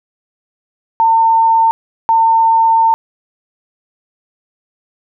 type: tone bursts at uneven times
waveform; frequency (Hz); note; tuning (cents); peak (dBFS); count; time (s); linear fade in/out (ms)
sine; 904; A5; +47; -7; 2; 1-1.71 / 2.09-2.94; 0
effects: none